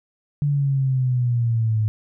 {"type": "exponential sweep", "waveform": "sine", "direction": "down", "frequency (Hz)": [146.5, 106.8], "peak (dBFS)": -17, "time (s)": [0.42, 1.88], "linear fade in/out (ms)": 0, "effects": []}